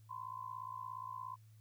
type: tone with amplitude modulation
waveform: sine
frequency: 1024 Hz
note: C6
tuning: 38 cents flat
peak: -39 dBFS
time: 0.09-1.36 s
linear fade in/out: 20 ms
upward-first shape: sine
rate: 57.1 Hz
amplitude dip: 90%
effects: added 109 Hz sine -58 dBFS peak until 1.6 s + white hiss -75 dBFS RMS until 1.6 s